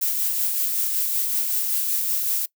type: noise with tremolo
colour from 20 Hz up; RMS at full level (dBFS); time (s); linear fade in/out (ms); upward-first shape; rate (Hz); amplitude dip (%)
violet; -22; 0.01-2.46; 10; sine; 5.3; 30
effects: noise-tail reverb RT60 0.1 s tail -22 dB re dry